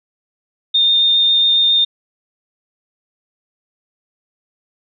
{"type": "tone with vibrato", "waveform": "sine", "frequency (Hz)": 3641, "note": "A#7", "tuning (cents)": -41, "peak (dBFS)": -10, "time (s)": [0.74, 1.85], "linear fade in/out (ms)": 10, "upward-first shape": "sine", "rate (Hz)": 7.3, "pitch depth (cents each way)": 8, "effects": []}